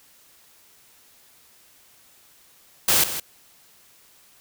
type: noise with echo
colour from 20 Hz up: white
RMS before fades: -18 dBFS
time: 2.88-3.04 s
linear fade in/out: 5 ms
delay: 160 ms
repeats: 1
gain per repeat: -11 dB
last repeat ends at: 3.2 s
effects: white hiss -55 dBFS RMS until 4.4 s